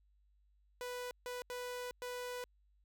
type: tone bursts at uneven times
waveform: sawtooth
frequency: 493.9 Hz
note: B4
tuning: in tune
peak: -37 dBFS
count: 4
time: 0.81-1.11 / 1.26-1.42 / 1.5-1.91 / 2.02-2.44 s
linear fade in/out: 0 ms
effects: added 50 Hz sine -68 dBFS peak until 2.84 s